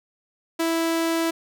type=tone; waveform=sawtooth; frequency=329.6 Hz; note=E4; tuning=in tune; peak=-17 dBFS; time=0.59-1.31 s; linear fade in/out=10 ms; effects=none